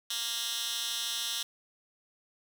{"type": "tone with high-pass filter", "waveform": "10% pulse", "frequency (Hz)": 233.1, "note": "A#3", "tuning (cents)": 0, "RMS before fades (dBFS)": -34, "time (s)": [0.1, 1.43], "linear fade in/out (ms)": 5, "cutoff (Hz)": 3600, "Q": 1.6, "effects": []}